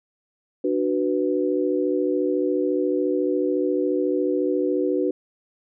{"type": "chord", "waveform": "sine", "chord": "B minor", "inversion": "first", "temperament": "just", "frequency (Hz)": [296.3, 370.4, 493.9], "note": ["D4", "F#4", "B4"], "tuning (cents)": [15, 2, 0], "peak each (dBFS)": [-24, -23, -25], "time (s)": [0.64, 5.11], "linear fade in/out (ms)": 5, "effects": []}